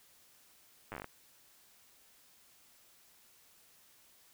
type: slowing click train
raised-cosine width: 0.5 ms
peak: -27 dBFS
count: 9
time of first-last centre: 0.92-1.044 s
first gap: 9 ms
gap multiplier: 1.15
effects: white hiss -64 dBFS RMS until 4.33 s